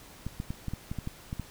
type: clicks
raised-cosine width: 5 ms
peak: -21 dBFS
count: 10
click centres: 0.266 / 0.401 / 0.505 / 0.683 / 0.736 / 0.915 / 0.987 / 1.074 / 1.329 / 1.397 s
effects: pink hiss -51 dBFS RMS until 1.5 s